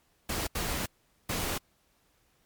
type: noise bursts at uneven times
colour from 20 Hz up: pink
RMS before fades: -32 dBFS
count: 3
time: 0.29-0.47 / 0.55-0.86 / 1.29-1.58 s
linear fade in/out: 5 ms
effects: pink hiss -69 dBFS RMS until 2.45 s + MP3 96 kbps